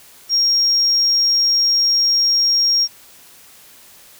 sine tone, 5580 Hz, F8, 2 cents flat, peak -11 dBFS, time 0.29-2.88 s, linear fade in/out 50 ms, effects tanh soft clip ceiling -9 dBFS + white hiss -45 dBFS RMS until 4.19 s

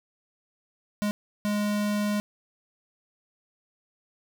square tone bursts at uneven times, 207.5 Hz, G#3, 1 cent flat, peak -25 dBFS, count 2, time 1.02-1.11 / 1.45-2.2 s, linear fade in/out 0 ms, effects none

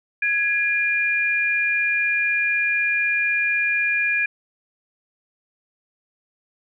sine tone pair together, 1664 / 2408 Hz, G#6 / D7, +3 / +43 cents, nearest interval tritone, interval 640 cents, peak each -22 / -20 dBFS, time 0.22-4.26 s, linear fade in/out 5 ms, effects none

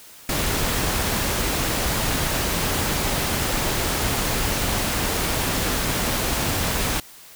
pink noise, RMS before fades -23 dBFS, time 0.29-7 s, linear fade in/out 2 ms, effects white hiss -45 dBFS RMS until 7.35 s

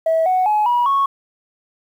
sine tone with pitch steps, 649 / 741.2 / 846.5 / 966.8 / 1104.2 Hz, E5 / F#5 / G#5 / B5 / C#6, -27 / +3 / +33 / -37 / -7 cents, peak -12 dBFS, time 0.06-1.06 s, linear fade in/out 5 ms, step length 200 ms, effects tanh soft clip ceiling -10 dBFS + 8-bit

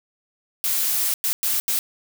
blue noise bursts at uneven times, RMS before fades -22 dBFS, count 4, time 0.64-1.14 / 1.24-1.33 / 1.43-1.6 / 1.68-1.79 s, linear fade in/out 0 ms, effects none

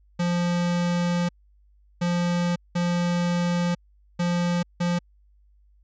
square tone bursts at uneven times, 174.61 Hz, F3, in tune, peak -22 dBFS, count 5, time 0.19-1.29 / 2.01-2.56 / 2.75-3.75 / 4.19-4.63 / 4.8-4.99 s, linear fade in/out 10 ms, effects added 50 Hz sine -55 dBFS peak until 5.83 s + resampled to 16000 Hz

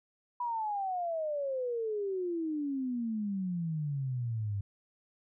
sine exponential sweep, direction down, 986 to 98 Hz, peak -31 dBFS, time 0.4-4.61 s, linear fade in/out 5 ms, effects none

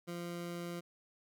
20% pulse tone, 172.9 Hz, F3, 17 cents flat, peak -35 dBFS, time 0.07-0.81 s, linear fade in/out 20 ms, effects none

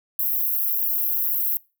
pink high-pass noise, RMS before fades -23 dBFS, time 0.19-1.57 s, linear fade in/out 0 ms, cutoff 12000 Hz, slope 96 dB/octave, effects noise-tail reverb RT60 0.3 s tail -23 dB re dry

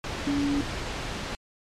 sine tone in noise, 284.4 Hz, C#4, 45 cents sharp, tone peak -23 dBFS, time 0.27-0.61 s, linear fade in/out 0 ms, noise pink, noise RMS -32 dBFS, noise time 0.04-1.35 s, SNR +6 dB, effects low-pass 5000 Hz 12 dB/octave + MP3 64 kbps

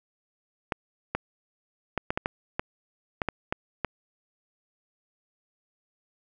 clicks, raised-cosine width 0.5 ms, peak -11 dBFS, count 11, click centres 0.722 / 1.15 / 1.977 / 2.105 / 2.175 / 2.259 / 2.595 / 3.218 / 3.287 / 3.525 / 3.847 s, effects none

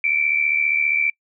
sine tone pair together, 2268 / 2343 Hz, C#7 / D7, +39 / -5 cents, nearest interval minor second, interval 56 cents, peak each -23 / -18 dBFS, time 0.04-1.1 s, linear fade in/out 2 ms, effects noise-tail reverb RT60 0.1 s tail -26 dB re dry

